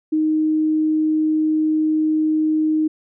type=tone; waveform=sine; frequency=311.1 Hz; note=D#4; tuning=in tune; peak=-15 dBFS; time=0.12-2.88 s; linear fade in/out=10 ms; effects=none